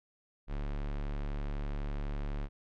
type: tone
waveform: square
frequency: 36 Hz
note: D1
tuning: 34 cents flat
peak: -34 dBFS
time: 0.47-2.49 s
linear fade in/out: 50 ms
effects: low-pass 3000 Hz 12 dB/octave